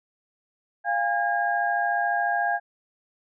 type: tone cluster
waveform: sine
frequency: 697 / 811 / 1629 Hz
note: F5 / G#5 / G#6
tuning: -4 / -41 / -34 cents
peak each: -26 dBFS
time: 0.84-2.6 s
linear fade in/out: 50 ms
effects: none